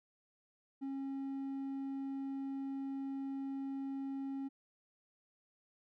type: tone with hard clipping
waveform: sine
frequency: 272.1 Hz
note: C#4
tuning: 32 cents flat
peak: -39 dBFS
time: 0.81-4.49 s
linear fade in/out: 20 ms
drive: 3 dB
effects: none